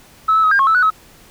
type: tone with pitch steps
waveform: sine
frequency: 1298 / 1307 / 1270 / 1604 / 1088 / 1312 / 1476 / 1284 Hz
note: E6 / E6 / D#6 / G6 / C#6 / E6 / F#6 / E6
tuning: -27 / -15 / +35 / +39 / -33 / -9 / -5 / -46 cents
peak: -9 dBFS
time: 0.28-0.904 s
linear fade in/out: 10 ms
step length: 78 ms
effects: tanh soft clip ceiling -6 dBFS + pink hiss -46 dBFS RMS until 1.3 s